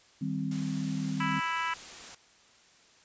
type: chord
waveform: sine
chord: C minor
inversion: first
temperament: equal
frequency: 155.56 / 196 / 261.6 Hz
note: Eb3 / G3 / C4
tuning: 0 / 0 / 0 cents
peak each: -34 dBFS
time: 0.21-1.4 s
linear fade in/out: 10 ms
type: noise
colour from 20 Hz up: white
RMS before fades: -45 dBFS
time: 0.51-2.15 s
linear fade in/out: 5 ms
type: harmonic tone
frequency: 329.6 Hz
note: E4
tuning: in tune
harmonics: 3 / 4 / 5 / 6 / 7 / 8 / 9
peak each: -33 / -35 / -37 / -39 / -40 / -41 / -42 dBFS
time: 1.2-1.74 s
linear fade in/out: 5 ms
effects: white hiss -60 dBFS RMS until 3.04 s + resampled to 16000 Hz